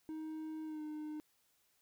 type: tone with pitch glide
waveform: triangle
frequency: 313.9 to 304.8 Hz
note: D#4 to D#4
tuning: +15 to -36 cents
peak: -39 dBFS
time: 0.09-1.2 s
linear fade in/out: 0 ms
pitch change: -51 cents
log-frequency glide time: 0.65-0.82 s
effects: white hiss -75 dBFS RMS until 1.81 s